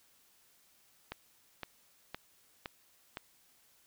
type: click train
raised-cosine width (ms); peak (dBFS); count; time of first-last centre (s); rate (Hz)
0.3; -23; 5; 1.12-3.171; 1.95
effects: white hiss -67 dBFS RMS until 3.86 s